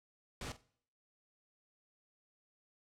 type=noise with echo; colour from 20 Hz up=pink; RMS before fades=-43 dBFS; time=0.41-0.52 s; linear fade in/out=2 ms; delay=46 ms; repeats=2; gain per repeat=-15 dB; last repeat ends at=0.612 s; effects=noise-tail reverb RT60 0.6 s tail -21 dB re dry + low-pass 8000 Hz 12 dB/octave